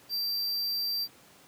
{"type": "tone", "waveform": "square", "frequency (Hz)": 4699, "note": "D8", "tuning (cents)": 0, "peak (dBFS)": -29, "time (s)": [0.09, 1.08], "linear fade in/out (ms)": 50, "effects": ["pink hiss -56 dBFS RMS until 1.47 s", "high-pass 150 Hz 12 dB/octave"]}